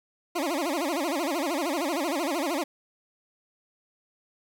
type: tone with vibrato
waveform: 20% pulse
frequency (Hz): 311.1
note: D#4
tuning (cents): 0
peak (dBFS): -21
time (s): 0.35-2.64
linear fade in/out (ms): 10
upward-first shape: sine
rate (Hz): 13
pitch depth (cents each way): 240
effects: none